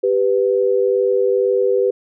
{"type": "tone pair together", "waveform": "sine", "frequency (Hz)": [392.9, 495], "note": ["G4", "B4"], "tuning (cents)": [4, 4], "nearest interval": "major third", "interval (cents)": 400, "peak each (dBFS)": -16, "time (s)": [0.03, 1.91], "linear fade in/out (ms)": 10, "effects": []}